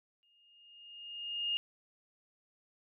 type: tone with exponential growth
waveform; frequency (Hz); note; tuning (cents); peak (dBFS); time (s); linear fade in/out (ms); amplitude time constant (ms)
sine; 2838; F7; +27; -29; 0.23-1.57; 0; 290
effects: none